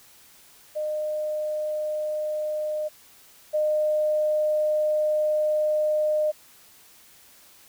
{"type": "tone pair in turn", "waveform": "sine", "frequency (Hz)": [610, 610], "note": ["D#5", "D#5"], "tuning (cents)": [-34, -34], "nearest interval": "unison", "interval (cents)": 0, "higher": "neither", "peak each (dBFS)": [-25, -20], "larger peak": "second", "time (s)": [[0.75, 2.89], [3.53, 6.32]], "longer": "second", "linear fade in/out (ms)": 20, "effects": ["white hiss -53 dBFS RMS until 7.68 s"]}